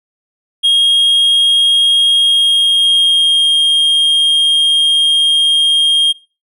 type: tone with pitch glide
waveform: triangle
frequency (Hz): 3256 to 3228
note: G#7 to G#7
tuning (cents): -35 to -50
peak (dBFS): -6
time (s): 0.63-6.13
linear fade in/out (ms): 20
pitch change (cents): -15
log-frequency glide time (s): 2.15-3.48
effects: noise-tail reverb RT60 0.3 s tail -20 dB re dry